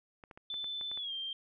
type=clicks; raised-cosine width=0.5 ms; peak=-35 dBFS; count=8; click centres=0.238 / 0.312 / 0.375 / 0.541 / 0.643 / 0.812 / 0.915 / 0.975 s
type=tone with pitch glide; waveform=sine; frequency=3520 to 3172 Hz; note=A7 to G7; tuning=0 to +20 cents; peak=-36 dBFS; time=0.5-1.33 s; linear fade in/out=2 ms; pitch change=-180 cents; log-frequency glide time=0.96-1.13 s
effects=none

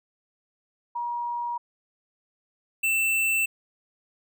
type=tone pair in turn; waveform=sine / square; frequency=954 / 2670 Hz; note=A#5 / E7; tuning=+40 / +22 cents; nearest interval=octave + tritone; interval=1782 cents; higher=second; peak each=-27 / -22 dBFS; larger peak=second; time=0.95-1.58 / 2.83-3.46 s; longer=neither; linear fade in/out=10 ms; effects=none

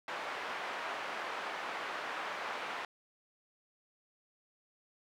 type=band-pass noise; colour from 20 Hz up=pink; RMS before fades=-40 dBFS; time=0.08-2.85 s; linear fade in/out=2 ms; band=730 to 2100 Hz; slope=12 dB/octave; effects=none

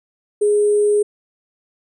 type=tone with sample-and-hold; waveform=sine; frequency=415.3 Hz; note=G#4; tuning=in tune; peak=-12 dBFS; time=0.41-1.03 s; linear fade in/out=10 ms; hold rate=8820 Hz; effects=resampled to 32000 Hz

